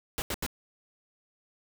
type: noise bursts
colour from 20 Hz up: pink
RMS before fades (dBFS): -32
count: 3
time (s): 0.18-0.464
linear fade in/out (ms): 0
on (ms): 40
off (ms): 82
effects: none